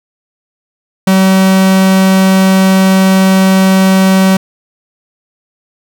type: tone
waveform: 45% pulse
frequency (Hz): 190.2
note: F#3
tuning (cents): +48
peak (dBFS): -5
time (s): 1.07-4.37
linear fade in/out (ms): 5
effects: none